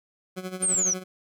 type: tone with tremolo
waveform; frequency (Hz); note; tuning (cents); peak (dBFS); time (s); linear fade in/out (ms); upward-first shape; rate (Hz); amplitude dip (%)
20% pulse; 185; F#3; 0; -25; 0.36-1.04; 20; sine; 12; 75
type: linear sweep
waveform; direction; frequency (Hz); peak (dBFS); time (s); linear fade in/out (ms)
sine; down; 9030 to 5640; -21; 0.62-0.94; 10
type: noise with exponential decay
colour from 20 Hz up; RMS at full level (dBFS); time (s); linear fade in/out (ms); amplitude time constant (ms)
pink; -39; 0.74-0.88; 2; 29
effects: none